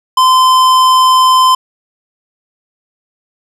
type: tone with tanh clipping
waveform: sine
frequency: 1030 Hz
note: C6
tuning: 28 cents flat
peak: -7 dBFS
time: 0.17-1.55 s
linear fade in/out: 5 ms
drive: 17 dB
effects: none